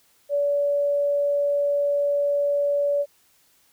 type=tone; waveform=sine; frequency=573 Hz; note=D5; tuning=43 cents flat; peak=-19 dBFS; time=0.29-3.06 s; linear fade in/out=50 ms; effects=white hiss -61 dBFS RMS until 3.72 s